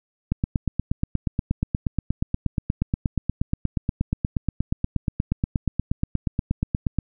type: click train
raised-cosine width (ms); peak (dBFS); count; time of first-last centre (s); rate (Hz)
5; -9; 57; 0.32-6.987; 8.4
effects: none